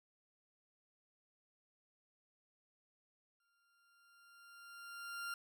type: tone with exponential growth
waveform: 40% pulse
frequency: 1393 Hz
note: F6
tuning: 5 cents flat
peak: -39 dBFS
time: 3.4-5.34 s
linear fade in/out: 2 ms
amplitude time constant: 420 ms
effects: none